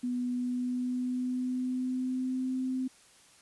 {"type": "tone with pitch glide", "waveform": "sine", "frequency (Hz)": [246.9, 258.3], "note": ["B3", "C4"], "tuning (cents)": [0, -22], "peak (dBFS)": -29, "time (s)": [0.03, 2.88], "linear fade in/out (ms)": 10, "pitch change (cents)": 78, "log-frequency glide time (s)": [0.31, 2.54], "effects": ["white hiss -59 dBFS RMS until 3.41 s", "resampled to 24000 Hz"]}